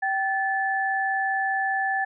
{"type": "tone pair together", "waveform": "sine", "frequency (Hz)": [775.1, 1740], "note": ["G5", "A6"], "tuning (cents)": [-20, -20], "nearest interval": "octave + major second", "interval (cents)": 1400, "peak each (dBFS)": -25, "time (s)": [0.02, 2.05], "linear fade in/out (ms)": 10, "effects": []}